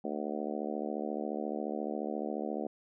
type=harmonic tone; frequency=74.3 Hz; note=D2; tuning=21 cents sharp; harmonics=3 / 4 / 5 / 6 / 7 / 8 / 9 / 10; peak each=-39 / -40 / -41 / -42 / -42 / -43 / -44 / -44 dBFS; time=0.04-2.67 s; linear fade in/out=5 ms; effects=none